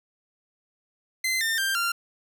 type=tone with pitch steps; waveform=sawtooth; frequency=2063 / 1806.3 / 1581.6 / 1384.9 Hz; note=C7 / A6 / G6 / F6; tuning=-25 / +45 / +15 / -15 cents; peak=-20 dBFS; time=1.24-1.92 s; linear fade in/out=5 ms; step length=170 ms; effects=none